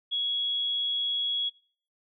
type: tone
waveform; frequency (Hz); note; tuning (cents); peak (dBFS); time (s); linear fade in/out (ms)
sine; 3339; G#7; +9; -26; 0.11-1.5; 20
effects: noise-tail reverb RT60 0.5 s tail -23 dB re dry